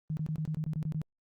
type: tone bursts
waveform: sine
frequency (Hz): 155.56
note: D#3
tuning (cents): 0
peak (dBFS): -30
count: 10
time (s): 0.1-1.016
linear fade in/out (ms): 0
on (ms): 70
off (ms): 24
effects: Opus 32 kbps